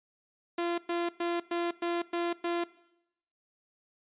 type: tone bursts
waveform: sawtooth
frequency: 343.8 Hz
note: F4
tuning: 27 cents flat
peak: -25 dBFS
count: 7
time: 0.58-2.64 s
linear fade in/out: 5 ms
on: 200 ms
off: 110 ms
effects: noise-tail reverb RT60 0.8 s tail -18 dB re dry + resampled to 8000 Hz